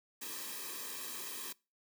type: noise with comb filter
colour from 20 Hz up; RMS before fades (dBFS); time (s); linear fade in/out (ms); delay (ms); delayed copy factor
white; -43; 0.21-1.53; 10; 1.4; -0.8
effects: noise-tail reverb RT60 0.3 s tail -24 dB re dry + high-pass 200 Hz 12 dB/octave